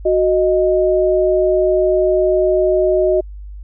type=tone pair together; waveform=sine; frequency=370 / 622.3 Hz; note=F#4 / D#5; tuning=0 / 0 cents; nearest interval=major sixth; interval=900 cents; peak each=-14 dBFS; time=0.05-3.21 s; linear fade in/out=10 ms; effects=added 50 Hz sine -29 dBFS peak until 3.63 s